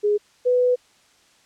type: tone pair in turn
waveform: sine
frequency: 415.3 / 496.6 Hz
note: G#4 / B4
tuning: 0 / +9 cents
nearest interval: minor third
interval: 309 cents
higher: second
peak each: -16 / -15 dBFS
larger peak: second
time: 0.03-0.18 / 0.45-0.76 s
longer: second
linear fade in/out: 20 ms
effects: white hiss -57 dBFS RMS until 1.45 s + low-pass 7000 Hz 12 dB/octave